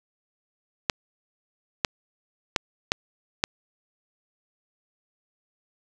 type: clicks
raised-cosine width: 0.2 ms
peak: -3 dBFS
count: 5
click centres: 0.898 / 1.848 / 2.562 / 2.919 / 3.439 s
effects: none